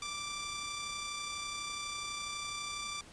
10% pulse tone with amplitude modulation, 1174.7 Hz, D6, in tune, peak -28 dBFS, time 0.02-3.01 s, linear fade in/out 2 ms, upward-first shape sine, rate 32.1 Hz, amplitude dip 30%, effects pink hiss -55 dBFS RMS until 3.12 s + resampled to 22050 Hz

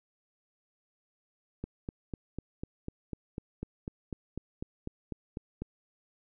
click train, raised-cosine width 3 ms, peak -23 dBFS, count 17, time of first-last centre 1.64-5.62 s, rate 4.02 Hz, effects none

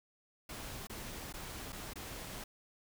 pink noise with dropouts, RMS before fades -45 dBFS, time 0.49-2.44 s, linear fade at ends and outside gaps 5 ms, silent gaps 0.871-0.896 / 1.327-1.338 / 1.723-1.727 / 1.935-1.956 s, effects none

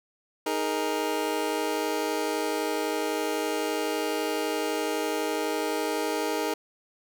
25% pulse chord, D# suspended fourth, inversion none, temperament just, 311.1 / 414.8 / 466.7 Hz, D#4 / G#4 / A#4, 0 / -2 / +2 cents, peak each -27 dBFS, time 0.46-6.54 s, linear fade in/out 5 ms, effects none

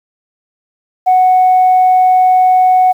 sine tone, 740 Hz, F#5, in tune, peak -4 dBFS, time 1.06-2.93 s, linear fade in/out 20 ms, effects tanh soft clip ceiling -2 dBFS + 7-bit

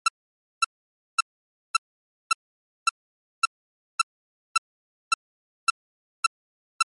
sawtooth tone bursts, 1341 Hz, E6, 29 cents sharp, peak -11 dBFS, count 13, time 0.06-6.826 s, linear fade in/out 5 ms, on 22 ms, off 540 ms, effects MP3 48 kbps

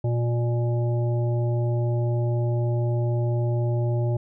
harmonic tone, 119.2 Hz, A#2, 39 cents sharp, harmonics 1 / 3 / 5 / 7, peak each -21 / -31 / -33 / -40 dBFS, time 0.04-4.17 s, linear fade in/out 5 ms, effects none

